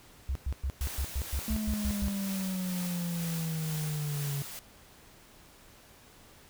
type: tone bursts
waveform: sine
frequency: 67 Hz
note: C2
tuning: 42 cents sharp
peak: -28 dBFS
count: 11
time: 0.29-2.083 s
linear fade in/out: 0 ms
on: 63 ms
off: 110 ms
type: noise with tremolo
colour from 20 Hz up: white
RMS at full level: -40 dBFS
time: 0.81-4.59 s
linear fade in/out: 0 ms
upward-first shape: sine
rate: 2.1 Hz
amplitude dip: 30%
type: exponential sweep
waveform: triangle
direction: down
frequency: 220 to 140 Hz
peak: -29 dBFS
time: 1.48-4.42 s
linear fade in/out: 0 ms
effects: pink hiss -56 dBFS RMS until 6.49 s